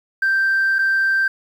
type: tone with dropouts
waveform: sine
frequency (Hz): 1568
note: G6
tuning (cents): 0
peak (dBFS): -13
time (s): 0.22-1.28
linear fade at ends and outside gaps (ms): 5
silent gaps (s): 0.786-0.789
effects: tanh soft clip ceiling -12 dBFS + 8-bit